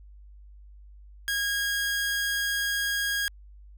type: tone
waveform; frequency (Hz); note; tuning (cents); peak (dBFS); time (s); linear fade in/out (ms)
sawtooth; 1636; G#6; -26; -22; 1.28-3.28; 0
effects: added 50 Hz sine -46 dBFS peak until 3.77 s